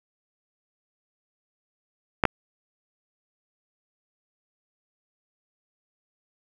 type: clicks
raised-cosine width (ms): 0.5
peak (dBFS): -3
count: 2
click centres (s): 2.238 / 2.253
effects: none